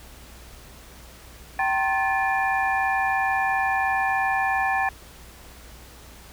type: tone cluster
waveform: sine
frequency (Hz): 775 / 918 / 1065 / 1741 / 2405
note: G5 / A#5 / C6 / A6 / D7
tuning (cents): -20 / -27 / +30 / -19 / +41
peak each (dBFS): -23 / -32 / -31 / -25 / -32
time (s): 1.59-4.89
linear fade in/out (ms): 2
effects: added 60 Hz sine -47 dBFS peak until 6.32 s + pink hiss -47 dBFS RMS until 6.32 s